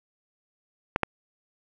clicks, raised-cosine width 0.5 ms, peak -7 dBFS, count 2, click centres 0.961 / 1.033 s, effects none

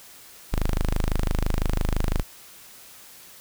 sawtooth tone, 25.94 Hz, G#0, 1 cent flat, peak -17 dBFS, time 0.52-2.23 s, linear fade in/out 10 ms, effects white hiss -47 dBFS RMS until 3.4 s

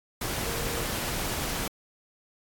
sine tone in noise, 466.2 Hz, A#4, in tune, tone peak -37 dBFS, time 0.46-0.84 s, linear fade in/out 5 ms, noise pink, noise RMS -31 dBFS, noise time 0.21-1.68 s, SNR -9 dB, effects AAC 64 kbps

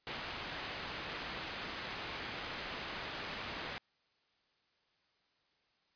white low-pass noise, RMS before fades -43 dBFS, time 0.07-3.78 s, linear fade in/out 0 ms, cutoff 3000 Hz, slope 12 dB/octave, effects white hiss -75 dBFS RMS until 5.95 s + resampled to 11025 Hz

